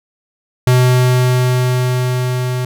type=tone with level ramp; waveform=square; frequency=126 Hz; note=B2; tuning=35 cents sharp; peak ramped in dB=-8 to -17 dBFS; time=0.67-2.65 s; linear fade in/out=2 ms; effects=none